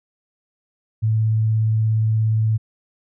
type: tone with vibrato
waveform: sine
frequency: 110 Hz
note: A2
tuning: in tune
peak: -15 dBFS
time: 1.02-2.58 s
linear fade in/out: 20 ms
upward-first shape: sine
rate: 17 Hz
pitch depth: 10 cents each way
effects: none